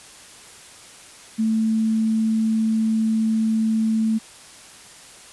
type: tone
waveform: sine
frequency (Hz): 221.3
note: A3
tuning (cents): +10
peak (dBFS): -17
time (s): 1.38-4.19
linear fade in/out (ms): 20
effects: white hiss -44 dBFS RMS until 5.32 s + resampled to 24000 Hz